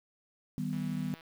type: chord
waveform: sine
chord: Eb augmented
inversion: none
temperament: equal with one note detuned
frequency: 155.56 / 193.3 / 246.9 Hz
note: Eb3 / G3 / B3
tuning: 0 / -24 / 0 cents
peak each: -36 dBFS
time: 0.58-1.14 s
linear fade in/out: 0 ms
type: click train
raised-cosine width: 0.3 ms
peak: -37 dBFS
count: 79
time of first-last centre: 0.73-1.209 s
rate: 163 Hz
effects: 9-bit